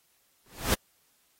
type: noise with exponential growth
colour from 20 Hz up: pink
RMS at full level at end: -23 dBFS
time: 0.46-0.74 s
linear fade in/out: 0 ms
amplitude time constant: 60 ms
effects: white hiss -68 dBFS RMS until 1.39 s + AAC 48 kbps